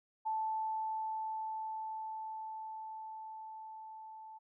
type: tone with level ramp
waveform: sine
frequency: 877 Hz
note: A5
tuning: 6 cents flat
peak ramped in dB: -32 to -48 dBFS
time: 0.25-4.39 s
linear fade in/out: 20 ms
effects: none